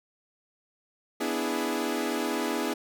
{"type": "chord", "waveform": "sawtooth", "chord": "E dominant seventh", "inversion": "second", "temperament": "equal", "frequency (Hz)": [246.9, 293.7, 329.6, 415.3], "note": ["B3", "D4", "E4", "G#4"], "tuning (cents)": [0, 0, 0, 0], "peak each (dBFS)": -29, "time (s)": [1.2, 2.74], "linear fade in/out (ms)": 10, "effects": []}